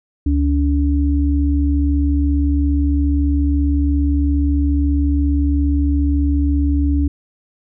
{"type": "tone pair together", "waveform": "sine", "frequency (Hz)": [71.53, 286.1], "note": ["D2", "D4"], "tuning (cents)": [-45, -45], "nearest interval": "2 octaves", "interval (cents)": 2400, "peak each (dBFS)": [-14, -18], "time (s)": [0.26, 7.08], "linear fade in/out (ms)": 5, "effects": []}